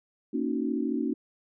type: chord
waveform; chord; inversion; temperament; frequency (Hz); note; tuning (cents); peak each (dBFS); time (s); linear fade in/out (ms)
sine; D# minor seventh; second; equal; 233.1 / 277.2 / 311.1 / 370; A#3 / C#4 / D#4 / F#4; 0 / 0 / 0 / 0; -31 / -30 / -32 / -35; 0.33-1.14; 10
effects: none